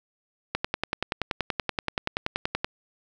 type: click train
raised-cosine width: 0.3 ms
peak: -9 dBFS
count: 23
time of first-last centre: 0.55-2.645 s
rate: 10.5 Hz
effects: none